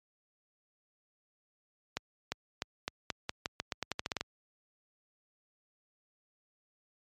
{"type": "accelerating click train", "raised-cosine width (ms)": 0.2, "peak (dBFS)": -15, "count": 16, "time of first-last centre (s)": [1.97, 4.21], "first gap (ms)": 350, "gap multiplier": 0.86, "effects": ["high-pass 60 Hz 12 dB/octave", "MP3 96 kbps"]}